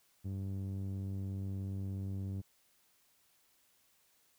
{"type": "tone with low-pass filter", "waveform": "sawtooth", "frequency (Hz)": 96.9, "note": "G2", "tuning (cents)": -20, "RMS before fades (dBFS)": -39, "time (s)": [0.24, 2.42], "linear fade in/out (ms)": 20, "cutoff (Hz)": 240, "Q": 0.8, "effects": ["white hiss -71 dBFS RMS until 4.38 s"]}